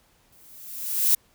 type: noise with exponential growth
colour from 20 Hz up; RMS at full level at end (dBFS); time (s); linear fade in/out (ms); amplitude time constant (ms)
violet; -17; 0.32-1.15; 5; 180
effects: pink hiss -62 dBFS RMS until 1.34 s